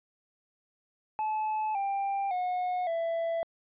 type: tone with pitch steps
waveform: triangle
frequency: 863 / 791.4 / 725.7 / 665.5 Hz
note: A5 / G5 / F#5 / E5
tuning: -34 / +16 / -34 / +16 cents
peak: -26 dBFS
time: 1.19-3.43 s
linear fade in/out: 0 ms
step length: 560 ms
effects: resampled to 8000 Hz